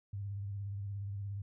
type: tone with vibrato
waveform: sine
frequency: 100 Hz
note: G2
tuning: 35 cents sharp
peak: -37 dBFS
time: 0.13-1.42 s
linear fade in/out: 5 ms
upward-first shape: square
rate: 17 Hz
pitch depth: 37 cents each way
effects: none